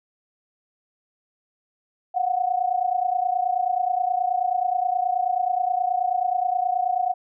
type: tone pair together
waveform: sine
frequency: 715.6 / 745 Hz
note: F5 / F#5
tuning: +42 / +12 cents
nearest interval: minor second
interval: 70 cents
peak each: -23 dBFS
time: 2.14-7.14 s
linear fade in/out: 20 ms
effects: none